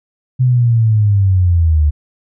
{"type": "linear sweep", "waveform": "sine", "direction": "down", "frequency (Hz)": [129, 72.5], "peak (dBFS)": -8, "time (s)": [0.39, 1.91], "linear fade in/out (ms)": 20, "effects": []}